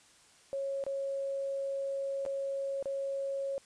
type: tone with dropouts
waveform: sine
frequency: 549 Hz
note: C#5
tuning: 17 cents flat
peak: -32 dBFS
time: 0.53-3.58 s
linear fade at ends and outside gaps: 0 ms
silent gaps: 0.839-0.865 / 2.252-2.262 / 2.826-2.857 s
effects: white hiss -61 dBFS RMS until 3.65 s + resampled to 22050 Hz